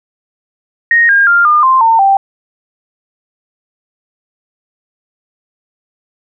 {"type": "tone with pitch steps", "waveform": "sine", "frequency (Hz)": [1864.7, 1614, 1396.9, 1209.1, 1046.5, 905.8, 784], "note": ["A#6", "G#6", "F6", "D#6", "C6", "A#5", "G5"], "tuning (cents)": [0, -50, 0, -50, 0, -50, 0], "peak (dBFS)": -5, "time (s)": [0.91, 2.17], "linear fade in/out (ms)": 2, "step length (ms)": 180, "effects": []}